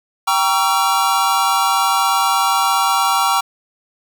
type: chord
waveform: square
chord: G diminished seventh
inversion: none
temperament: just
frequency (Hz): 784 / 940.8 / 1128.9 / 1354.7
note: G5 / Bb5 / Db6 / Fb6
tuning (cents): 0 / +16 / +31 / +47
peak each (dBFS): -20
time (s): 0.27-3.41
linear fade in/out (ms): 10
effects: none